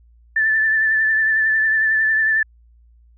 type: tone with vibrato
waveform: sine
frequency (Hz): 1760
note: A6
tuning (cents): 0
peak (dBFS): -14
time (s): 0.36-2.43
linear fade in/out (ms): 5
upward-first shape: triangle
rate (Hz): 11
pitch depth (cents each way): 33
effects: added 58 Hz sine -48 dBFS peak until 3.17 s